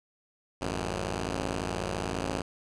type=tone pair together; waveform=5% pulse; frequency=54.55 / 91.3 Hz; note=A1 / F#2; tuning=-14 / -23 cents; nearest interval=major sixth; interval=891 cents; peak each=-22 dBFS; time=0.61-2.42 s; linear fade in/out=5 ms; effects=resampled to 22050 Hz